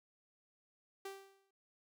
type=tone with exponential decay; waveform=sawtooth; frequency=390.5 Hz; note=G4; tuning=7 cents flat; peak=-38 dBFS; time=1.05-1.51 s; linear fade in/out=5 ms; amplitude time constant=100 ms; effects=none